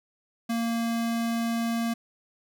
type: tone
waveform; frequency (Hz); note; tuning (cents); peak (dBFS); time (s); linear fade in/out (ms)
square; 231.1; A#3; -15; -26; 0.49-1.94; 10
effects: none